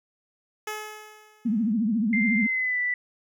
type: tone with exponential decay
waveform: 10% pulse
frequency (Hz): 427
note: G#4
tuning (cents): +48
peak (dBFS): -21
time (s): 0.67-1.73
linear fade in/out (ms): 5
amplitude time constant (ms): 230
type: tone with vibrato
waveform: sine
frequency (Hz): 220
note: A3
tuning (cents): 0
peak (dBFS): -21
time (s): 1.45-2.47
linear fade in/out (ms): 10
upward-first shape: triangle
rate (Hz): 14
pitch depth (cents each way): 200
type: tone with pitch glide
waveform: sine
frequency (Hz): 2093 to 1975.5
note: C7 to B6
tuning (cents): 0 to 0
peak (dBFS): -23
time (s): 2.13-2.94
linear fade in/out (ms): 2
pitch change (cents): -100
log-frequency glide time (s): 2.39-2.8
effects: none